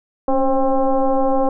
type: tone with frequency modulation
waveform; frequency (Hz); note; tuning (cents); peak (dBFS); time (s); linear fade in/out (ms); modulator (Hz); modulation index
sine; 261.4; C4; -1; -13; 0.28-1.49; 2; 268; 2.3
effects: none